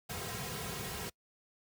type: noise with comb filter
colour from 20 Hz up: pink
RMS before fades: -40 dBFS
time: 0.09-1.1 s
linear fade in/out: 10 ms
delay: 3.4 ms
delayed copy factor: -0.85
effects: noise-tail reverb RT60 0.1 s tail -25 dB re dry + high-pass 60 Hz 12 dB/octave